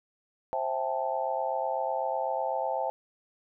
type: chord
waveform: sine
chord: A minor seventh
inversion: first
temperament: just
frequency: 528 / 660 / 792 / 880 Hz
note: C5 / E5 / G5 / A5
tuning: +16 / +2 / +18 / 0 cents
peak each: -33 dBFS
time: 0.53-2.9 s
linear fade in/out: 0 ms
effects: none